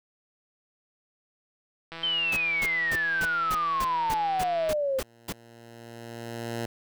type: click train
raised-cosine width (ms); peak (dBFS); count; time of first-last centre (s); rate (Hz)
0.3; -23; 461; 1.92-4.708; 165
type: exponential sweep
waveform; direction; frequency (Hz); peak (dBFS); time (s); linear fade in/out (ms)
sine; down; 3126 to 519; -24; 2.03-5; 5
type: noise bursts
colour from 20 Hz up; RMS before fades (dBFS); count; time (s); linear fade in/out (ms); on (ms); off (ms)
pink; -33; 11; 2.32-5.326; 5; 46; 250
type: tone with exponential growth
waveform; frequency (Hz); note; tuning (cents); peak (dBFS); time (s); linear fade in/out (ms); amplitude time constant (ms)
10% pulse; 116.54; A#2; 0; -21; 4.36-6.66; 5; 500
effects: none